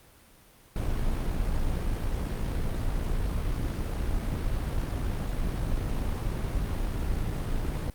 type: noise with amplitude modulation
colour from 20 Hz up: brown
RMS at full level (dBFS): -27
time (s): 0.76-7.9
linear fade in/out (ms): 2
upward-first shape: sine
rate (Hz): 56.5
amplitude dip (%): 30
effects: pink hiss -56 dBFS RMS until 7.94 s + Opus 32 kbps